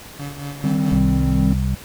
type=tone with tremolo; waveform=30% pulse; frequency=142.5 Hz; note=C#3; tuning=48 cents sharp; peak=-24 dBFS; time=0.19-0.99 s; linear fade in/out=5 ms; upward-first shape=sine; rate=4.5 Hz; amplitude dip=65%
type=chord; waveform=triangle; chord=C minor; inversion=first; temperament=equal; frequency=155.56 / 196 / 261.6 Hz; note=Eb3 / G3 / C4; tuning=0 / 0 / 0 cents; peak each=-19 dBFS; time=0.64-1.53 s; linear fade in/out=2 ms
type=harmonic tone; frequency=64.7 Hz; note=C2; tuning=19 cents flat; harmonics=1 / 2 / 3; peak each=-20 / -22 / -24 dBFS; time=0.92-1.75 s; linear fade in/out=0 ms
effects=pink hiss -39 dBFS RMS until 1.84 s

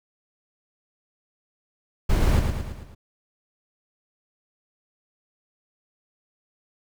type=noise with echo; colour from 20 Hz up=brown; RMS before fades=-20 dBFS; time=2.09-2.4 s; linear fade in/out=10 ms; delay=110 ms; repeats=5; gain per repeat=-5 dB; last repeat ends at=2.95 s; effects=none

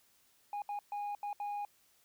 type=tone bursts at uneven times; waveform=sine; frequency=821 Hz; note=G#5; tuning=20 cents flat; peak=-33 dBFS; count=5; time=0.53-0.62 / 0.69-0.79 / 0.92-1.15 / 1.23-1.33 / 1.4-1.65 s; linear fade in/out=2 ms; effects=tanh soft clip ceiling -35 dBFS + white hiss -69 dBFS RMS until 2.04 s

